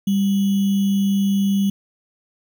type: tone with sample-and-hold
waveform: sine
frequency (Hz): 197.7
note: G3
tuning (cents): +15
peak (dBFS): -15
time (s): 0.07-1.7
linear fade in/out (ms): 5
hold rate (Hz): 3150
effects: none